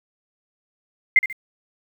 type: tone with echo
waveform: sine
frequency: 2093 Hz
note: C7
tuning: in tune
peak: -9 dBFS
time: 1.16-1.19 s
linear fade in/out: 2 ms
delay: 69 ms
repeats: 2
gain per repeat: -10 dB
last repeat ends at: 1.328 s
effects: 8-bit